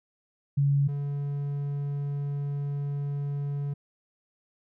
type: tone pair in turn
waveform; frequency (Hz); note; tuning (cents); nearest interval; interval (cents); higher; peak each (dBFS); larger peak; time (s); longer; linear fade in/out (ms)
sine / triangle; 140.8 / 142.52; C#3 / C#3; +27 / +48; unison; 21; second; -20 / -26; first; 0.57-0.88 / 0.88-3.74; second; 10
effects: none